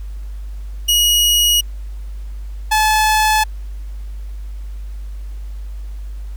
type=tone pair in turn; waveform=sawtooth; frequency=2900 / 862.2 Hz; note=F#7 / A5; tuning=-35 / -35 cents; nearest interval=octave + major sixth; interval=2100 cents; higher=first; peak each=-8 dBFS; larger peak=neither; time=0.88-1.61 / 2.71-3.44 s; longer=neither; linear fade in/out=10 ms; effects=added 50 Hz sine -25 dBFS peak until 6.36 s + pink hiss -51 dBFS RMS until 6.36 s